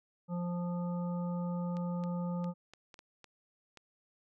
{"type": "harmonic tone", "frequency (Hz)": 175.4, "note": "F3", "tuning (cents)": 8, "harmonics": [1, 3, 5, 7], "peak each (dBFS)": [-33, -43, -47, -50], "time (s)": [0.28, 2.54], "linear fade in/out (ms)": 50}
{"type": "clicks", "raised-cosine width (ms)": 0.2, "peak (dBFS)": -34, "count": 8, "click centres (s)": [1.769, 2.038, 2.443, 2.736, 2.942, 2.991, 3.243, 3.773]}
{"effects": []}